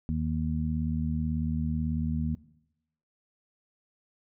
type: harmonic tone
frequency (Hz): 78.2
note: D#2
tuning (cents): +9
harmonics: 1 / 2 / 3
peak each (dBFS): -31 / -31 / -31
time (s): 0.09-2.35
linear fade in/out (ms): 0
effects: noise-tail reverb RT60 0.8 s tail -19 dB re dry